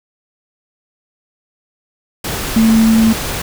sine tone in noise, 223.5 Hz, A3, 27 cents sharp, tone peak -7 dBFS, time 2.56-3.13 s, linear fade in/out 5 ms, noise pink, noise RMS -21 dBFS, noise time 2.24-3.42 s, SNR +11 dB, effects none

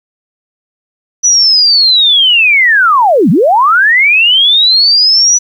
sine linear two-way sweep, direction down then up, 5970 to 146.6 to 5970 Hz, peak -4 dBFS, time 1.23-5.39 s, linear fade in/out 20 ms, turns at 3.3 s, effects 7-bit

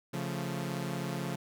sawtooth chord, Db augmented, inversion none, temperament equal with one note detuned, 138.59 / 174.61 / 220.6 Hz, Db3 / F3 / A3, 0 / 0 / +5 cents, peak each -33 / -33 / -37 dBFS, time 0.13-1.36 s, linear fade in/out 10 ms, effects none

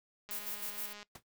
click train, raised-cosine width 0.2 ms, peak -32 dBFS, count 154, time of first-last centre 0.29-1.029 s, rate 207 Hz
violet noise with tremolo, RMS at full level -39 dBFS, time 0.31-0.93 s, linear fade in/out 0 ms, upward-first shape square, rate 6.4 Hz, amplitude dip 55%
pink noise with exponential decay, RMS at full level -44 dBFS, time 1.15-1.23 s, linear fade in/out 5 ms, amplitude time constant 16 ms
effects noise-tail reverb RT60 0.1 s tail -19 dB re dry

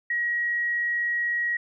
sine tone, 1902 Hz, A#6, 34 cents sharp, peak -23 dBFS, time 0.1-1.57 s, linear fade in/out 5 ms, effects none

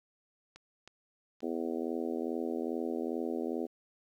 clicks, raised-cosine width 0.2 ms, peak -33 / -32 / -39 dBFS, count 3, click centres 0.56 / 0.876 / 1.405 s
harmonic tone, 82.41 Hz, E2, in tune, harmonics 3 / 4 / 5 / 6 / 7 / 8 / 9, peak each -37 / -37 / -38 / -42 / -45 / -48 / -48 dBFS, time 1.42-3.67 s, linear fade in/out 20 ms
effects 11-bit

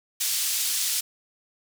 pink band-pass noise, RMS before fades -26 dBFS, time 0.2-1.01 s, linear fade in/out 10 ms, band 4500 to 16000 Hz, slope 12 dB/octave, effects none

